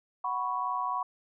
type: chord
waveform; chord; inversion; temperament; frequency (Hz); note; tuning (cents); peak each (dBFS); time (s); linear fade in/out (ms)
sine; F# suspended fourth; none; just; 740 / 986.7 / 1110; F#5 / B5 / C#6; 0 / -2 / +2; -36 / -32 / -32; 0.24-1.03; 5
effects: none